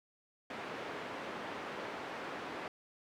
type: band-pass noise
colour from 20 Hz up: pink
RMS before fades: -43 dBFS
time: 0.5-2.68 s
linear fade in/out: 2 ms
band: 300 to 2200 Hz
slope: 12 dB/octave
effects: none